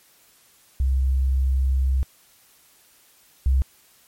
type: tone pair in turn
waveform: sine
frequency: 65.9 / 65.9 Hz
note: C2 / C2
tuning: +13 / +13 cents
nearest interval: unison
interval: 0 cents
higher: neither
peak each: -17 / -15 dBFS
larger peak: second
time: 0.8-2.03 / 3.46-3.62 s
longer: first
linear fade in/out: 0 ms
effects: white hiss -56 dBFS RMS until 4.07 s + MP3 64 kbps